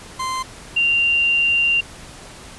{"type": "tone pair in turn", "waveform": ["40% pulse", "sine"], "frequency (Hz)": [1040, 2776], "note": ["C6", "F7"], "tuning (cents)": [-11, -11], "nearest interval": "octave + perfect fourth", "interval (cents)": 1700, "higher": "second", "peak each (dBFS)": [-21, -14], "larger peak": "second", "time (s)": [[0.19, 0.43], [0.76, 1.81]], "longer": "second", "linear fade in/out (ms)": 10, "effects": ["pink hiss -39 dBFS RMS until 2.58 s", "resampled to 24000 Hz"]}